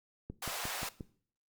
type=click train; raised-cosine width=3 ms; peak=-28 dBFS; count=5; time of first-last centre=0.3-1.008 s; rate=5.65 Hz
type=high-pass noise; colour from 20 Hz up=pink; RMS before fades=-39 dBFS; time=0.42-0.89 s; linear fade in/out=5 ms; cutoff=590 Hz; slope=24 dB/octave
effects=noise-tail reverb RT60 0.5 s tail -18 dB re dry + Opus 48 kbps